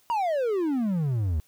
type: exponential sweep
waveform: triangle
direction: down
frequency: 970 to 73.42 Hz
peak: -21 dBFS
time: 0.1-1.4 s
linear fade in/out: 0 ms
effects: white hiss -63 dBFS RMS until 1.47 s